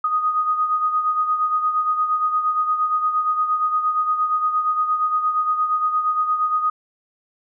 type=beating tone pair; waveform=sine; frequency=1243 / 1251.6 Hz; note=D#6 / D#6; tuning=-2 / +10 cents; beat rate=8.6 Hz; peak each=-18 / -26 dBFS; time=0.04-6.7 s; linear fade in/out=5 ms; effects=none